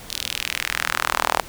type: tone with high-pass filter sweep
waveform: sawtooth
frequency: 40.16 Hz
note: E1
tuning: 44 cents flat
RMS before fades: -25 dBFS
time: 0.09-1.42 s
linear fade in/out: 20 ms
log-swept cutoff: 4000 to 780 Hz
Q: 2
effects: pink hiss -40 dBFS RMS until 1.48 s